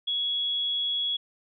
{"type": "tone", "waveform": "sine", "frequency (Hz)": 3350, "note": "G#7", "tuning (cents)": 14, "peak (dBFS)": -25, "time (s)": [0.07, 1.17], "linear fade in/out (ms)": 10, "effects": []}